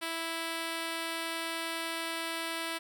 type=tone; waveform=5% pulse; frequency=329.6 Hz; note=E4; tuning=in tune; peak=-22 dBFS; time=0.01-2.79 s; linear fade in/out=20 ms; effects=none